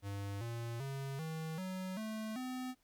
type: tone with pitch steps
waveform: square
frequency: 100 / 116.88 / 136.6 / 159.66 / 186.61 / 218.1 / 254.9 Hz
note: G2 / A#2 / C#3 / D#3 / F#3 / A3 / C4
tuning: +35 / +5 / -25 / +45 / +15 / -15 / -45 cents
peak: -40 dBFS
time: 0.02-2.75 s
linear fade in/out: 50 ms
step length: 390 ms
effects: pink hiss -75 dBFS RMS until 2.83 s